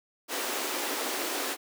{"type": "high-pass noise", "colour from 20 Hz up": "pink", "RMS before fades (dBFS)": -32, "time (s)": [0.28, 1.57], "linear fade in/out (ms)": 50, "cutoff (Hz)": 270, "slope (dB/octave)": 48, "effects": []}